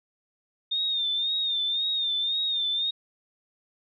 sine tone with vibrato, 3648 Hz, A#7, 38 cents flat, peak -24 dBFS, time 0.71-2.91 s, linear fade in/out 10 ms, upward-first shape sine, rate 1.9 Hz, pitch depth 64 cents each way, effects none

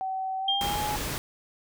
sine tone with pitch glide, 761 to 839.5 Hz, F#5 to G#5, +48 to +18 cents, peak -28 dBFS, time 0.01-0.96 s, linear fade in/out 0 ms, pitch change +170 cents, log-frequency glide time 0.39-0.8 s
sine tone with exponential decay, 3200 Hz, G7, 35 cents sharp, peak -21 dBFS, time 0.48-1.08 s, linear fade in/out 5 ms, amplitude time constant 130 ms
pink noise, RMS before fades -32 dBFS, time 0.61-1.18 s, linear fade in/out 0 ms
effects none

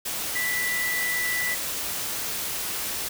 sine tone in noise, 1975.5 Hz, B6, in tune, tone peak -25 dBFS, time 0.35-1.55 s, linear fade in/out 10 ms, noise white, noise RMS -30 dBFS, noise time 0.05-3.09 s, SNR +2 dB, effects none

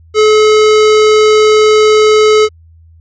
square tone, 429 Hz, A4, 44 cents flat, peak -5 dBFS, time 0.14-2.49 s, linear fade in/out 50 ms, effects added 82 Hz sine -38 dBFS peak until 3 s + resampled to 16000 Hz

